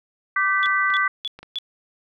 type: chord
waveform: sine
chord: G major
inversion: second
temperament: equal with one note detuned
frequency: 1174.7 / 1533.9 / 1975.5 Hz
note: D6 / G6 / B6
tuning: 0 / -38 / 0 cents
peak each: -22 dBFS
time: 0.36-1.08 s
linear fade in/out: 5 ms
type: tone bursts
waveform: sine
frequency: 3427 Hz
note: A7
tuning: 46 cents flat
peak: -24 dBFS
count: 4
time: 0.63-1.586 s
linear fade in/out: 0 ms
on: 29 ms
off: 280 ms
type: clicks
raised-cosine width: 0.3 ms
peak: -24 dBFS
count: 4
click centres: 0.666 / 0.903 / 1.39 / 1.43 s
effects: none